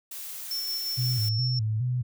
blue noise, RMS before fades -38 dBFS, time 0.11-1.29 s, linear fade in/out 5 ms
sine tone with tremolo, 5400 Hz, E8, 41 cents sharp, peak -28 dBFS, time 0.51-1.59 s, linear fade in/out 2 ms, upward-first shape square, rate 5.7 Hz, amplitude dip 25%
sine tone with vibrato, 116.54 Hz, A#2, in tune, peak -24 dBFS, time 0.97-2.03 s, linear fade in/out 20 ms, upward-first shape square, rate 2.4 Hz, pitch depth 120 cents each way
effects none

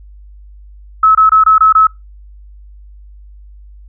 sine tone bursts, 1294 Hz, E6, 32 cents flat, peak -4 dBFS, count 6, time 1.03-1.87 s, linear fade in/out 5 ms, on 120 ms, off 24 ms, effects noise-tail reverb RT60 0.2 s tail -23 dB re dry + added 50 Hz sine -34 dBFS peak until 3.88 s

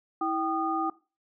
sine tone cluster, 325.7 / 778 / 1226 Hz, E4 / G5 / D#6, -21 / -13 / -26 cents, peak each -30 dBFS, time 0.21-0.9 s, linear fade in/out 5 ms, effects noise-tail reverb RT60 0.3 s tail -18 dB re dry

